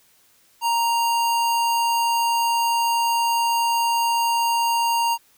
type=tone; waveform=square; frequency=932.3 Hz; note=A#5; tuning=in tune; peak=-19 dBFS; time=0.61-5.18 s; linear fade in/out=50 ms; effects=white hiss -58 dBFS RMS until 5.37 s